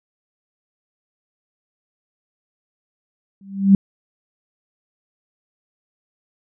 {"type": "tone with exponential growth", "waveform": "sine", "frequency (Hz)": 196, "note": "G3", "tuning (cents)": 0, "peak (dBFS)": -4, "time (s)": [3.41, 3.75], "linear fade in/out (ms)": 2, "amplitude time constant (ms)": 73, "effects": []}